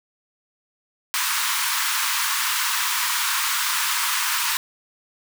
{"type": "high-pass noise", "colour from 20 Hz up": "pink", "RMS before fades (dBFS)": -23, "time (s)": [1.14, 4.57], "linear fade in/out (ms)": 0, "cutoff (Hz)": 920, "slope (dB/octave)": 96, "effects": []}